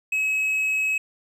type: tone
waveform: triangle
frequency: 2563 Hz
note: E7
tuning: 49 cents flat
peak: -19 dBFS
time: 0.12-0.98 s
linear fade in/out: 5 ms
effects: none